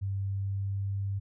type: tone with pitch glide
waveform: sine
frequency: 98 to 98.8 Hz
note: G2 to G2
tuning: 0 to +14 cents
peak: -29 dBFS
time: 0.01-1.2 s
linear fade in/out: 20 ms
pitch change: +14 cents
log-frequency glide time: 0.23-0.91 s
effects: none

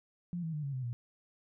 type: tone with pitch steps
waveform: sine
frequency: 174.7 / 162.06 / 150.34 / 139.46 / 129.37 / 120.01 Hz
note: F3 / E3 / D3 / C#3 / C3 / B2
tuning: +1 / -29 / +41 / +11 / -19 / -49 cents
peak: -34 dBFS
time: 0.33-0.93 s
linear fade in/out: 0 ms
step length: 100 ms
effects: none

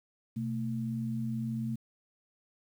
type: tone pair together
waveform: sine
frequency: 125.72 / 224 Hz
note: B2 / A3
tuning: +31 / +31 cents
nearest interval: minor seventh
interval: 1000 cents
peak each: -35 / -33 dBFS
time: 0.36-1.76 s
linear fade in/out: 10 ms
effects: 10-bit

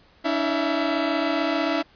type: tone cluster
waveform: sawtooth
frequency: 285.9 / 321.6 / 670 Hz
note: D4 / E4 / E5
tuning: -46 / -43 / +28 cents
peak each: -22 dBFS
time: 0.24-1.83 s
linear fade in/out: 20 ms
effects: pink hiss -56 dBFS RMS until 1.95 s + resampled to 11025 Hz

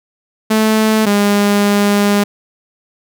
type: tone pair in turn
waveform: sawtooth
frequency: 218.1 / 203.8 Hz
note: A3 / G#3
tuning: -15 / -32 cents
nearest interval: minor second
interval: 117 cents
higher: first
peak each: -6 dBFS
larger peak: neither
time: 0.5-1.06 / 1.06-2.24 s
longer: second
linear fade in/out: 10 ms
effects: none

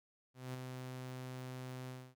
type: tone with ADSR envelope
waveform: sawtooth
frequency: 128.1 Hz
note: C3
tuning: 36 cents flat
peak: -36 dBFS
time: 0.34-2.15 s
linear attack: 200 ms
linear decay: 12 ms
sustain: -4 dB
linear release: 260 ms
effects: none

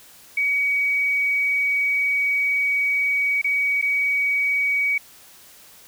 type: tone with dropouts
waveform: sine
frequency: 2261 Hz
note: C#7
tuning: 34 cents sharp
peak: -18 dBFS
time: 0.37-4.98 s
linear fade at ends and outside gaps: 5 ms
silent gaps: 3.416-3.443 / 3.815-3.824 s
effects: white hiss -48 dBFS RMS until 5.87 s

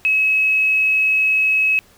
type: tone with quantisation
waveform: sine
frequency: 2568 Hz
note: E7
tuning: 46 cents flat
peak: -13 dBFS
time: 0.05-1.79 s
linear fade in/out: 0 ms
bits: 7
effects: pink hiss -51 dBFS RMS until 1.97 s

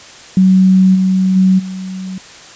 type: tone with level steps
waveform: sine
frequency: 187.8 Hz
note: F#3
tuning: 26 cents sharp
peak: -5 / -9 / -6 / -21 dBFS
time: 0.37-2.18 s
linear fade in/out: 2 ms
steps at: 0.94 / 1.35 / 1.58 s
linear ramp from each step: 20 ms
effects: white hiss -36 dBFS RMS until 2.55 s + resampled to 16000 Hz

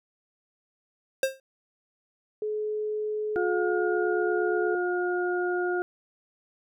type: tone with exponential decay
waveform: square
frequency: 532 Hz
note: C5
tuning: 29 cents sharp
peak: -19 dBFS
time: 1.23-1.4 s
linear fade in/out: 2 ms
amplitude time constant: 35 ms
type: tone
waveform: sine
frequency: 426 Hz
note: G#4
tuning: 44 cents sharp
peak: -27 dBFS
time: 2.42-4.75 s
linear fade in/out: 2 ms
type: harmonic tone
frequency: 357.5 Hz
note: F4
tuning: 41 cents sharp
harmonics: 1 / 2 / 4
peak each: -26 / -33 / -32 dBFS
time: 3.36-5.82 s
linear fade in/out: 0 ms
effects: none

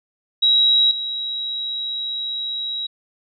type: tone with level steps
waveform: sine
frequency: 3855 Hz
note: B7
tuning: 43 cents flat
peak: -12 / -23 dBFS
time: 0.42-2.87 s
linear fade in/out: 10 ms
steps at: 0.91 s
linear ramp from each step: 2 ms
effects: none

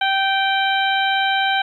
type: harmonic tone with a mistuned harmonic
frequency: 778 Hz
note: G5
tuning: 13 cents flat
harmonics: 1 / 2 / 3 / 4 / 5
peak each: -19 / -21 / -26 / -24 / -28 dBFS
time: 0.01-1.62 s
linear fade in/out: 5 ms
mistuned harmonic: 3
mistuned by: +15 cents
effects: 9-bit

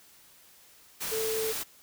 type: tone in noise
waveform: sine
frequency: 442 Hz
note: A4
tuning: 8 cents sharp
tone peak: -29 dBFS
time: 1.11-1.53 s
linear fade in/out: 20 ms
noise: white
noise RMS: -34 dBFS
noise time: 1-1.64 s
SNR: +2 dB
effects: white hiss -57 dBFS RMS until 1.82 s

